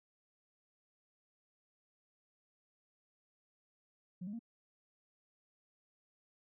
sine tone with pitch steps, 180 / 204.4 / 232.1 Hz, F#3 / G#3 / A#3, -47 / -27 / -7 cents, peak -39 dBFS, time 4.21-4.393 s, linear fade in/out 10 ms, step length 61 ms, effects tanh soft clip ceiling -36 dBFS

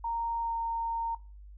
sine tone with pitch glide, 927 to 920.1 Hz, A#5 to A#5, -10 to -23 cents, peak -30 dBFS, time 0.04-1.15 s, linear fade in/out 5 ms, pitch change -13 cents, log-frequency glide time 0.4-0.53 s, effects noise-tail reverb RT60 0.3 s tail -19 dB re dry + added 50 Hz sine -46 dBFS peak until 1.57 s

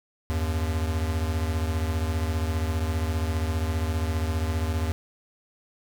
square beating tone pair, 79.4 / 94.4 Hz, D#2 / F#2, +36 / +35 cents, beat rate 15 Hz, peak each -26 / -31 dBFS, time 0.3-4.92 s, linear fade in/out 0 ms, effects none

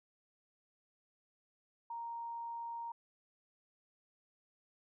sine tone, 932 Hz, A#5, 1 cent flat, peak -40 dBFS, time 1.9-2.92 s, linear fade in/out 5 ms, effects none

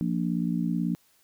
harmonic tone, 58.27 Hz, A#1, in tune, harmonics 3 / 4 / 5, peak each -27 / -29 / -32 dBFS, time 0.01-0.95 s, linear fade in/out 0 ms, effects white hiss -64 dBFS RMS until 1.23 s

